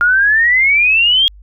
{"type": "exponential sweep", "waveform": "sine", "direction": "up", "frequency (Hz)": [1400, 3286], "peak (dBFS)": -8, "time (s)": [0.01, 1.28], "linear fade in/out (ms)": 0, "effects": ["added 50 Hz sine -36 dBFS peak until 1.42 s"]}